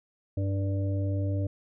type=harmonic tone with a mistuned harmonic; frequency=98 Hz; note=G2; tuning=in tune; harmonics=1 / 3 / 5 / 6; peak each=-26 / -35 / -43 / -39 dBFS; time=0.37-1.47 s; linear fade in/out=5 ms; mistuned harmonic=5; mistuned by=-25 cents; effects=none